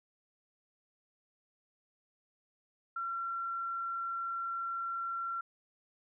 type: tone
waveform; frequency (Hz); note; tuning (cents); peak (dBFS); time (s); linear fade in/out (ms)
sine; 1363; F6; -43; -34; 2.96-5.41; 5
effects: none